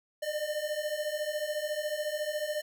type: beating tone pair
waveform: square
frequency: 595 / 609 Hz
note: D5 / D#5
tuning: +22 / -37 cents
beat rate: 14 Hz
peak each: -36 / -34 dBFS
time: 0.22-2.62 s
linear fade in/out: 10 ms
effects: none